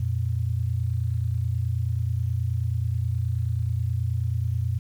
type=tone pair together; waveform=sine; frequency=88.33 / 117.7 Hz; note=F2 / A#2; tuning=+20 / +17 cents; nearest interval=perfect fourth; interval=497 cents; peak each=-26 / -25 dBFS; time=0-4.79 s; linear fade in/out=5 ms; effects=9-bit

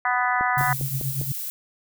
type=harmonic tone; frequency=248 Hz; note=B3; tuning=7 cents sharp; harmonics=3 / 4 / 5 / 6 / 7 / 8; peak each=-25 / -26 / -27 / -28 / -28 / -29 dBFS; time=0.05-0.73 s; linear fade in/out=2 ms
type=click train; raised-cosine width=2 ms; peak=-20 dBFS; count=5; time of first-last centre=0.41-1.213 s; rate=4.98 Hz
type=tone with tremolo; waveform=sine; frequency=135 Hz; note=C#3; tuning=45 cents flat; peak=-22 dBFS; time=0.57-1.32 s; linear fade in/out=2 ms; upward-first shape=triangle; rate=8.4 Hz; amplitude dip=90%
type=noise; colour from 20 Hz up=violet; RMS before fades=-31 dBFS; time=0.58-1.5 s; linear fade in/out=0 ms
effects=none

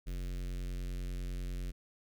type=tone with notch filter; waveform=square; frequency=45.01 Hz; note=F#1; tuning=47 cents flat; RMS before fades=-38 dBFS; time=0.06-1.72 s; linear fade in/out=20 ms; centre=890 Hz; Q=0.53; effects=none

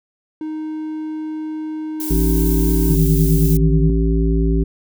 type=tone; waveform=triangle; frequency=311.1 Hz; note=D#4; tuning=in tune; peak=-21 dBFS; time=0.41-2.95 s; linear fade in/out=2 ms
type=noise; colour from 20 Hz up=violet; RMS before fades=-27 dBFS; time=2-3.57 s; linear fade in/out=2 ms
type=harmonic tone; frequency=55 Hz; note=A1; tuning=in tune; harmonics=1 / 3 / 5 / 7; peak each=-15 / -20 / -22 / -23 dBFS; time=2.1-4.64 s; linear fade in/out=10 ms
type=tone with vibrato; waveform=sine; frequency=155.56 Hz; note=D#3; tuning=in tune; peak=-15 dBFS; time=2.9-3.9 s; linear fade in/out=2 ms; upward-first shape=sine; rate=3.2 Hz; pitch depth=12 cents each way
effects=none

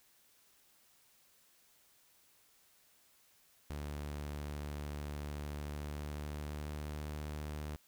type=tone with pitch glide; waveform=sawtooth; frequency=73.42 to 75.01 Hz; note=D2 to D2; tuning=0 to +37 cents; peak=-36 dBFS; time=3.7-7.76 s; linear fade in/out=0 ms; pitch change=+37 cents; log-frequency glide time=5.54-7.06 s; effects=white hiss -68 dBFS RMS until 7.87 s

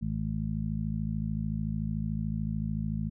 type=harmonic tone; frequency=53.6 Hz; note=A1; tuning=45 cents flat; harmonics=1 / 2 / 3 / 4; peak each=-36 / -36 / -33 / -34 dBFS; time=0.01-3.1 s; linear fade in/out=20 ms; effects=none

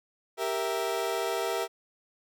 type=chord; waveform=30% pulse; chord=E diminished; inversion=first; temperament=equal; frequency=392 / 466.2 / 659.3 Hz; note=G4 / Bb4 / E5; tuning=0 / 0 / 0 cents; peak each=-30 dBFS; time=0.37-1.68 s; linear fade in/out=50 ms; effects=none

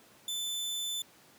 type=tone; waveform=sawtooth; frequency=3520 Hz; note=A7; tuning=in tune; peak=-30 dBFS; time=0.28-1.02 s; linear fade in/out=2 ms; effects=pink hiss -59 dBFS RMS until 1.38 s + high-pass 150 Hz 12 dB/octave

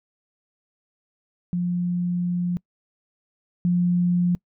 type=tone pair in turn; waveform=sine; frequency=176.5 / 176.5 Hz; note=F3 / F3; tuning=+19 / +19 cents; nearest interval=unison; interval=0 cents; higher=neither; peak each=-21 / -17 dBFS; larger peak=second; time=1.53-2.57 / 3.65-4.35 s; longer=first; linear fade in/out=0 ms; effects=noise-tail reverb RT60 0.1 s tail -25 dB re dry

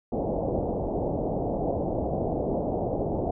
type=low-pass noise; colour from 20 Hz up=white; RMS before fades=-28 dBFS; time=0.12-3.31 s; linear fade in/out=5 ms; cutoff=740 Hz; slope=48 dB/octave; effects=none

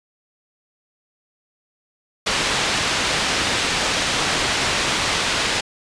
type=low-pass noise; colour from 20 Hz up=white; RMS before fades=-21 dBFS; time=2.26-5.61 s; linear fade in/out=10 ms; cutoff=4200 Hz; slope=12 dB/octave; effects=resampled to 22050 Hz

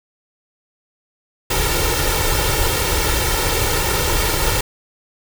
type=noise with comb filter; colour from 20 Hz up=pink; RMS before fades=-18 dBFS; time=1.5-4.61 s; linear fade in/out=5 ms; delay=2.2 ms; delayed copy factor=+0.75; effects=none

